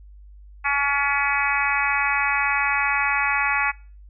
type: harmonic tone with a mistuned harmonic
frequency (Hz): 282.1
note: C#4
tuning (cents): +30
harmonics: 3 / 4 / 5 / 6 / 7 / 8 / 9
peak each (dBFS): -27 / -27 / -27 / -27 / -27 / -27 / -27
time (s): 0.64-3.72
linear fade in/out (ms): 20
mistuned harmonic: 6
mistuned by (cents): +19
effects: noise-tail reverb RT60 0.4 s tail -24 dB re dry + added 50 Hz sine -42 dBFS peak until 4.09 s